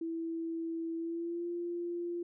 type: tone with pitch glide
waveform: sine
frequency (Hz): 329.6 to 346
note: E4 to F4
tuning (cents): 0 to -16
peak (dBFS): -34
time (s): 0.01-2.23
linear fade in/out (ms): 5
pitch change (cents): +84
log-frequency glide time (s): 0.96-1.47
effects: none